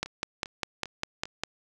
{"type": "two click trains", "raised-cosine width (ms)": 0.2, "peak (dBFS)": [-24, -11], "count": [4, 8], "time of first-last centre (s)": [[0.06, 1.255], [0.03, 1.436]], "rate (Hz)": [2.51, 4.98], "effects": []}